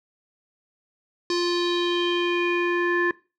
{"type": "tone with low-pass filter sweep", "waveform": "square", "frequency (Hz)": 349.4, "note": "F4", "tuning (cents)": 1, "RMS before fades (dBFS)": -23, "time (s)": [1.3, 3.11], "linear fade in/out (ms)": 2, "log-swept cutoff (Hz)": [5000, 1700], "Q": 4.7, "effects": ["noise-tail reverb RT60 0.3 s tail -20 dB re dry"]}